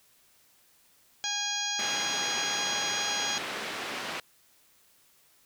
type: harmonic tone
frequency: 820 Hz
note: G#5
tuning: 22 cents flat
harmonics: 1 / 2 / 3 / 4 / 5 / 6 / 7 / 8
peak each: -39 / -38 / -40 / -34 / -39 / -38 / -40 / -35 dBFS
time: 1.24-3.38 s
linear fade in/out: 0 ms
type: band-pass noise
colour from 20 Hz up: white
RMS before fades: -36 dBFS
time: 1.79-4.2 s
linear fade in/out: 2 ms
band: 180 to 2900 Hz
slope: 12 dB/octave
effects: white hiss -63 dBFS RMS until 5.45 s